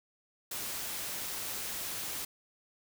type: noise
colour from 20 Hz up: white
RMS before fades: -38 dBFS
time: 0.51-2.25 s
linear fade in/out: 5 ms
effects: none